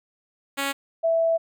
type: tone pair in turn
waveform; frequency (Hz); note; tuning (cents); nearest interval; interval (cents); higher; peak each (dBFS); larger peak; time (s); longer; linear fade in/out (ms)
5% pulse / sine; 277.2 / 659.3; C#4 / E5; 0 / 0; octave + minor third; 1500; second; -13 / -18; first; 0.57-0.73 / 1.03-1.38; second; 20
effects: none